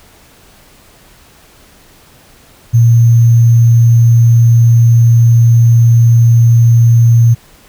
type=tone with sample-and-hold; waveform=sine; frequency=116.54 Hz; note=A#2; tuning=in tune; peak=-3 dBFS; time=2.73-7.35 s; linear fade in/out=20 ms; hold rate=6300 Hz; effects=pink hiss -43 dBFS RMS until 7.68 s